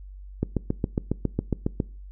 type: click train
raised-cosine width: 3 ms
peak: -10 dBFS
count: 11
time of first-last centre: 0.43-1.802 s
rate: 7.29 Hz
effects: noise-tail reverb RT60 0.4 s tail -23 dB re dry + added 48 Hz sine -39 dBFS peak until 2.11 s